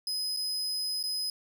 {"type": "tone with dropouts", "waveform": "40% pulse", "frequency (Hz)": 5040, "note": "D#8", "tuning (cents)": 21, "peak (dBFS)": -29, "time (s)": [0.07, 1.3], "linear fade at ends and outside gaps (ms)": 2, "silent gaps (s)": [[0.365, 0.37], [1.029, 1.037]], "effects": []}